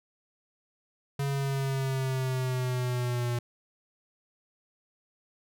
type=linear sweep; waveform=square; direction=down; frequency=140 to 120 Hz; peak=-28 dBFS; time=1.19-3.39 s; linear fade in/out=5 ms; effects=none